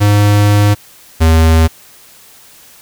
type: tone pair in turn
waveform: square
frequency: 103.1 / 80.7 Hz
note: G#2 / E2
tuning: -12 / -36 cents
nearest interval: major third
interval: 424 cents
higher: first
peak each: -7 / -6 dBFS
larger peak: second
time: 0-0.75 / 1.2-1.68 s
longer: first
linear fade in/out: 20 ms
effects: white hiss -41 dBFS RMS until 2.81 s